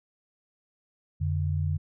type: tone pair together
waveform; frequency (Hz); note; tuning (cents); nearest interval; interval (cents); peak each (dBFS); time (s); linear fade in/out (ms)
sine; 88.29 / 146.83; F2 / D3; +19 / 0; major sixth; 881; -26 / -29; 1.2-1.78; 20
effects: none